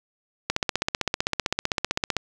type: click train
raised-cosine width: 0.2 ms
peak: -5 dBFS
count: 27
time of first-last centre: 0.5-2.167 s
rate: 15.6 Hz
effects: none